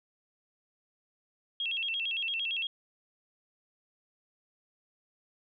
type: tone with vibrato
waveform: sine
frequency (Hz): 2960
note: F#7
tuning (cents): 0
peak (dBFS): -30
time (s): 1.6-2.67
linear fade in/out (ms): 2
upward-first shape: square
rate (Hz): 8.8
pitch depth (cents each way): 170
effects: none